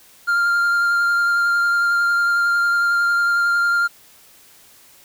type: tone with vibrato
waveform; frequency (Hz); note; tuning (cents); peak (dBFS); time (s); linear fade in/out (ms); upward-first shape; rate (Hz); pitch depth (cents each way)
triangle; 1396.9; F6; 0; -13; 0.27-3.88; 20; sine; 11; 11
effects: white hiss -49 dBFS RMS until 5.04 s